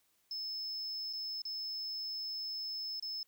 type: tone with dropouts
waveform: sine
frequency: 5230 Hz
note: E8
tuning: 15 cents flat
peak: -35 dBFS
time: 0.31-3.23 s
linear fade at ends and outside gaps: 2 ms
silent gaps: 1.129-1.133 / 1.419-1.452 / 2.998-3.025 s
effects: tanh soft clip ceiling -36 dBFS + white hiss -74 dBFS RMS until 3.27 s